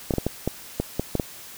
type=clicks; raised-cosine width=2 ms; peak=-9 dBFS; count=9; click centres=0.108 / 0.138 / 0.183 / 0.266 / 0.476 / 0.8 / 0.996 / 1.153 / 1.198 s; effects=white hiss -42 dBFS RMS until 1.57 s